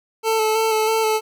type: tone with vibrato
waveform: 25% pulse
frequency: 440 Hz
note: A4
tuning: in tune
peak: -13 dBFS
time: 0.23-1.21 s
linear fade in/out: 50 ms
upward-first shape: square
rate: 3.1 Hz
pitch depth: 19 cents each way
effects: none